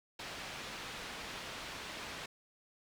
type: low-pass noise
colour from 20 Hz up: white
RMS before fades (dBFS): -45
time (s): 0.19-2.26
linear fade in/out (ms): 5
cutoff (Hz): 3400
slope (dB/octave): 12
effects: none